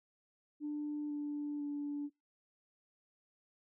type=tone with pitch steps; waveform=sine; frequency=296.5 / 293.1 / 289.7 Hz; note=D4 / D4 / D4; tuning=+17 / -3 / -24 cents; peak=-35 dBFS; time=0.6-2.1 s; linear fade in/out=50 ms; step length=500 ms; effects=noise-tail reverb RT60 0.2 s tail -24 dB re dry + tanh soft clip ceiling -32 dBFS